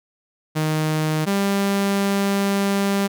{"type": "tone pair in turn", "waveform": "sawtooth", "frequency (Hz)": [155.56, 198.52], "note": ["D#3", "G3"], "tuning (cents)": [0, 22], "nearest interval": "major third", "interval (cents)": 422, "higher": "second", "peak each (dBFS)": [-15, -14], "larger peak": "second", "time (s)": [[0.55, 1.26], [1.26, 3.08]], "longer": "second", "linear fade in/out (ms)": 20, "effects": []}